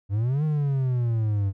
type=exponential two-way sweep; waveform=triangle; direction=up then down; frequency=95.8 to 156.4 to 95.8 Hz; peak=-19 dBFS; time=0.09-1.53 s; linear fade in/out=50 ms; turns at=0.44 s; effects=none